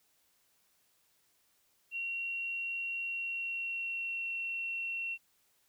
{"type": "tone with pitch glide", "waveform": "sine", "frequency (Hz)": [2742, 2721], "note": ["F7", "F7"], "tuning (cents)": [-32, -46], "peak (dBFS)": -34, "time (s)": [1.91, 5.18], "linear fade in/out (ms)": 50, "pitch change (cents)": -14, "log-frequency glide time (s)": [3.03, 4.33], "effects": ["white hiss -72 dBFS RMS until 5.68 s"]}